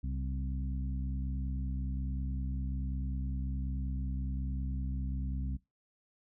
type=harmonic tone with a mistuned harmonic; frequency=65.41 Hz; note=C2; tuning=in tune; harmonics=1 / 2 / 3 / 4; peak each=-34 / -40 / -44 / -46 dBFS; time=0.03-5.57 s; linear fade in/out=10 ms; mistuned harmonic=2; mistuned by=+54 cents; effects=noise-tail reverb RT60 0.2 s tail -20 dB re dry